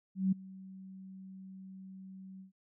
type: tone with ADSR envelope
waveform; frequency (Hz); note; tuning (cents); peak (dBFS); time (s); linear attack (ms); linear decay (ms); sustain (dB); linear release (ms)
sine; 190; F#3; +46; -24; 0.15-2.52; 170; 11; -22; 120
effects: none

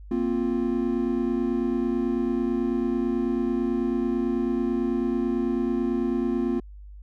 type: chord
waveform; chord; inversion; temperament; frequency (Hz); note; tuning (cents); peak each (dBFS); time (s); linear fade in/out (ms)
triangle; Bb suspended second; none; just; 233.1 / 262.2 / 349.6; Bb3 / C4 / F4; 0 / +4 / +2; -25; 0.11-6.6; 5
effects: added 50 Hz sine -40 dBFS peak until 7.02 s

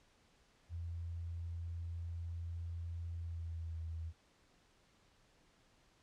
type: tone with pitch glide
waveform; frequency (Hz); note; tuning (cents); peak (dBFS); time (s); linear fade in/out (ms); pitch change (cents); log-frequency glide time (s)
sine; 84.6 to 81.62; E2 to E2; +45 to -17; -40; 0.69-4.13; 50; -62; 3.15-3.79
effects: pink hiss -70 dBFS RMS until 6.02 s + low-pass 7000 Hz 12 dB/octave

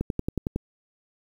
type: click train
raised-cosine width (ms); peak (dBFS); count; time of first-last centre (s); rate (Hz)
3; -13; 7; 0.01-0.56; 10.9
effects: 8-bit

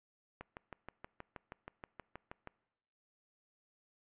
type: click train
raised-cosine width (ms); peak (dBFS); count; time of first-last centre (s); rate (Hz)
0.5; -30; 14; 0.41-2.473; 6.3
effects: noise-tail reverb RT60 1.0 s tail -23 dB re dry + resampled to 8000 Hz

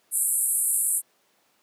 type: band-pass noise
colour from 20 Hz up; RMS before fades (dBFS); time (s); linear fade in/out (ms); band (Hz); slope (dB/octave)
white; -24; 0.11-1.02; 50; 8000 to 12000; 96
effects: pink hiss -65 dBFS RMS until 1.62 s + high-pass 300 Hz 12 dB/octave

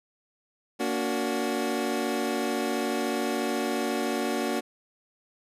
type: chord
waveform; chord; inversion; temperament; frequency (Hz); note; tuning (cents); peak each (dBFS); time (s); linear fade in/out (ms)
25% pulse; Bb augmented; none; equal with one note detuned; 233.1 / 287.1 / 370; Bb3 / D4 / F#4; 0 / -39 / 0; -27; 0.79-4.61; 20
effects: resampled to 32000 Hz

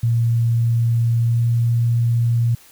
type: tone with pitch glide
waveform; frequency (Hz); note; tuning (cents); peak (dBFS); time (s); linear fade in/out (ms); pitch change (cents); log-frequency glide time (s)
sine; 116.54 to 117.55; A#2 to A#2; 0 to +15; -14; 0.03-2.55; 5; +15; 1.22-1.42
effects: white hiss -48 dBFS RMS until 2.71 s

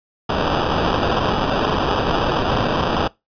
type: noise with sample-and-hold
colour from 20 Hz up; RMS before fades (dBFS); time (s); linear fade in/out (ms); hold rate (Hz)
blue; -19; 0.29-3.08; 5; 2100
effects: noise-tail reverb RT60 0.2 s tail -22 dB re dry + resampled to 11025 Hz

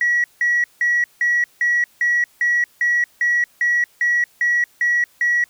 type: tone bursts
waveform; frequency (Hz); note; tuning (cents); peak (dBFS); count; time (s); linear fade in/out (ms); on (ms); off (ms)
sine; 1925; B6; -45; -13; 14; 0.01-5.44; 2; 230; 170
effects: tanh soft clip ceiling -11 dBFS + white hiss -55 dBFS RMS until 5.49 s

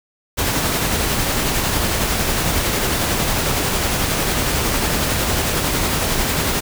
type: noise with tremolo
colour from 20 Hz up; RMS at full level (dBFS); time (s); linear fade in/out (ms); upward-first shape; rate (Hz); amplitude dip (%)
pink; -18; 0.37-6.61; 20; sine; 11; 25
effects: none

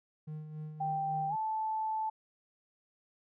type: tone with tremolo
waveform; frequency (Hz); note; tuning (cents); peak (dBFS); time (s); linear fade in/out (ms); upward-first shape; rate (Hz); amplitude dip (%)
triangle; 153.8; D#3; -20; -36; 0.27-1.36; 10; sine; 3.6; 50
type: tone with pitch glide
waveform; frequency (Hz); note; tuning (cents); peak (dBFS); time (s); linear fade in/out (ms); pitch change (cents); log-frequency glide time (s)
sine; 784 to 874.9; G5 to A5; 0 to -10; -31; 0.8-2.1; 10; +190; 1.29-1.34
effects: none

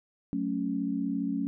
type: chord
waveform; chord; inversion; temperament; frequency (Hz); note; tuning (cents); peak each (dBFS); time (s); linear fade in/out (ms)
sine; F# minor; none; equal; 185 / 220 / 277.2; F#3 / A3 / C#4; 0 / 0 / 0; -34 / -33 / -30; 0.33-1.47; 0
effects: none

